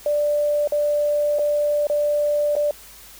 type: tone with dropouts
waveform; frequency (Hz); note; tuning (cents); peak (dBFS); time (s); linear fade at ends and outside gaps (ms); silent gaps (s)
sine; 589; D5; +5; -17; 0.06-2.71; 2; 0.675-0.721 / 1.387-1.392 / 1.87-1.898 / 2.554-2.564
effects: added 50 Hz sine -52 dBFS peak until 3.19 s + white hiss -44 dBFS RMS until 3.19 s